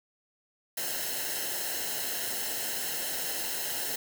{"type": "noise with comb filter", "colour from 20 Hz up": "white", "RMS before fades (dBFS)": -33, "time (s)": [0.77, 3.96], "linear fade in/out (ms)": 5, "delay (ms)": 0.85, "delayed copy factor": -0.7, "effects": []}